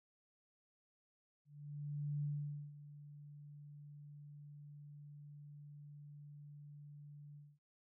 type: tone with ADSR envelope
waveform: sine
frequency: 146.1 Hz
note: D3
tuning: 9 cents flat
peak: -36 dBFS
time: 1.45-7.59 s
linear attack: 780 ms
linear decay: 490 ms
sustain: -16 dB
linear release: 230 ms
effects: none